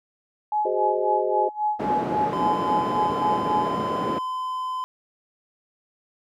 sine tone with tremolo, 846 Hz, G#5, 32 cents sharp, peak -19 dBFS, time 0.52-3.74 s, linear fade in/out 2 ms, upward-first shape sine, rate 3.7 Hz, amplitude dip 90%
sine chord, Ab dominant seventh, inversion third, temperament just, 373.8 / 415.3 / 519.1 / 623 Hz, Gb4 / Ab4 / C5 / Eb5, +18 / 0 / -14 / +2 cents, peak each -27 dBFS, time 0.65-1.49 s, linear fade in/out 5 ms
white band-pass noise, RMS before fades -28 dBFS, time 1.79-4.19 s, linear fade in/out 10 ms, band 170 to 520 Hz, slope 12 dB/octave
triangle tone, 1022 Hz, C6, 41 cents flat, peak -24 dBFS, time 2.33-4.84 s, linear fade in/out 0 ms
effects none

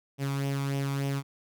sawtooth tone with flanger, 138.59 Hz, C#3, in tune, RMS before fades -30 dBFS, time 0.18-1.23 s, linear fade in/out 50 ms, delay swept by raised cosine 0.34 to 0.89 ms, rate 3.4 Hz, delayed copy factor +0.55, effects none

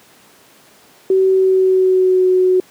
sine tone with pitch glide, 380 to 369.2 Hz, F#4 to F#4, +46 to -4 cents, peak -9 dBFS, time 1.1-2.6 s, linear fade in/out 2 ms, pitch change -50 cents, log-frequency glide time 1.29-2.27 s, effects pink hiss -47 dBFS RMS until 2.7 s + high-pass 200 Hz 12 dB/octave

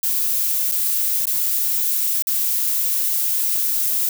violet noise with dropouts, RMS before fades -20 dBFS, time 0.03-4.09 s, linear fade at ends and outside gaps 2 ms, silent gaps 0.715-0.72 / 1.255-1.269 / 2.223-2.27 s, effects none

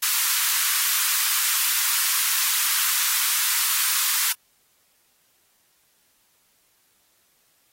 white high-pass noise, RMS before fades -22 dBFS, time 0.02-4.33 s, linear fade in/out 10 ms, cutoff 1000 Hz, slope 48 dB/octave, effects white hiss -64 dBFS RMS until 7.72 s + AAC 48 kbps

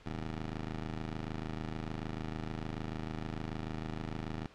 15% pulse ring-modulated tone, 78.7 Hz, D#2, 20 cents sharp, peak -28 dBFS, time 0.06-4.46 s, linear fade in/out 0 ms, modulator 52.7 Hz, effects pink hiss -58 dBFS RMS until 4.54 s + low-pass 4000 Hz 12 dB/octave

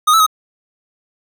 square tone with pitch steps, 1237 / 1313 / 1263 Hz, D#6 / E6 / D#6, -10 / -7 / +26 cents, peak -9 dBFS, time 0.07-0.265 s, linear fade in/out 10 ms, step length 65 ms, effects none

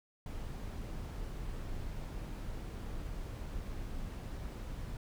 brown noise, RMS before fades -41 dBFS, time 0.26-4.97 s, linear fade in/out 2 ms, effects none

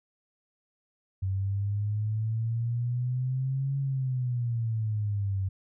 sine exponential two-way sweep, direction up then down, 94.6 to 138.59 to 94.6 Hz, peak -26 dBFS, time 1.22-5.49 s, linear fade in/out 10 ms, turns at 3.78 s, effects none

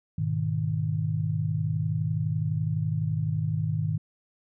sine chord, G# minor, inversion none, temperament equal, 103.83 / 123.47 / 155.56 Hz, G#2 / B2 / D#3, 0 / 0 / 0 cents, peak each -29 / -32 / -27 dBFS, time 0.18-3.98 s, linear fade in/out 5 ms, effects none

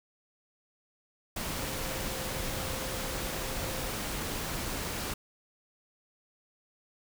sine tone in noise, 525 Hz, C5, 6 cents sharp, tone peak -43 dBFS, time 1.6-3.9 s, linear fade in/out 5 ms, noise pink, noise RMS -35 dBFS, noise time 1.36-5.14 s, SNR -11 dB, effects none

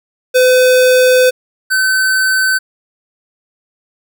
square tone pair in turn, 507 / 1528.1 Hz, B4 / G6, +45 / -45 cents, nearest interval octave + perfect fifth, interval 1910 cents, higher second, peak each -7 / -11 dBFS, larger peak first, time 0.34-1.31 / 1.7-2.59 s, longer first, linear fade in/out 20 ms, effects none

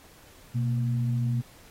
sine tone pair together, 123.16 / 232.5 Hz, B2 / A#3, -4 / -4 cents, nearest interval major seventh, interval 1100 cents, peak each -24 / -33 dBFS, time 0.54-1.42 s, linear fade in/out 20 ms, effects pink hiss -54 dBFS RMS until 1.7 s + AAC 48 kbps

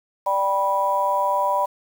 harmonic tone, 196 Hz, G3, in tune, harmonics 3 / 4 / 5, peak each -24 / -26 / -20 dBFS, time 0.26-1.66 s, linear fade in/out 10 ms, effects 7-bit

